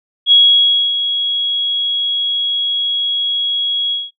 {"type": "tone with ADSR envelope", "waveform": "sine", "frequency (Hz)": 3322, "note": "G#7", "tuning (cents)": 0, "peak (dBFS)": -4, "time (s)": [0.26, 4.11], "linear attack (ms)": 57, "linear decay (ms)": 610, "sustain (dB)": -10, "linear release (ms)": 190, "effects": ["noise-tail reverb RT60 0.1 s tail -19 dB re dry"]}